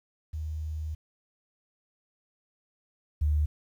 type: tone pair in turn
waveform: sine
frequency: 77.78 / 74.8 Hz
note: D#2 / D2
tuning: 0 / +32 cents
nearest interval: minor second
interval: 68 cents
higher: first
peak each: -31 / -22 dBFS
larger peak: second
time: 0.33-0.95 / 3.21-3.46 s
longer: first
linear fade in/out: 10 ms
effects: 10-bit